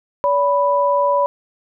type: tone pair together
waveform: sine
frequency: 571.7 / 987.8 Hz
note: D5 / B5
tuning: -47 / 0 cents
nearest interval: major sixth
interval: 947 cents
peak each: -16 dBFS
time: 0.24-1.26 s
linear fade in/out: 0 ms
effects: none